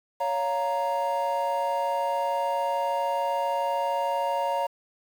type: chord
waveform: triangle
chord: Bb minor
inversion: first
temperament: just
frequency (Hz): 559.4 / 699.2 / 932.3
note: Db5 / F5 / Bb5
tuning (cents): +16 / +2 / 0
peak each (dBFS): -27 / -29 / -25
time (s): 0.2-4.67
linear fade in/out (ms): 10
effects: 8-bit